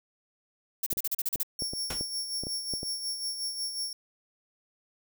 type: noise bursts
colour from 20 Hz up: violet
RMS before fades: -29 dBFS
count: 9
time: 0.83-1.432 s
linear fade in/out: 5 ms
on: 34 ms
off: 37 ms
type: clicks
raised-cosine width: 2 ms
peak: -24 dBFS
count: 10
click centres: 0.928 / 0.971 / 1.357 / 1.622 / 1.735 / 2.01 / 2.436 / 2.469 / 2.737 / 2.831 s
type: tone with tremolo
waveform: sawtooth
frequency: 5480 Hz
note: F8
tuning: 34 cents flat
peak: -27 dBFS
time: 1.59-3.93 s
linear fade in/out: 2 ms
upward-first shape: sine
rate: 5.5 Hz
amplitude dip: 55%
type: noise with exponential decay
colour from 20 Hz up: pink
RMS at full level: -30 dBFS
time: 1.9-2.05 s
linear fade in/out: 5 ms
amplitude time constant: 32 ms
effects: none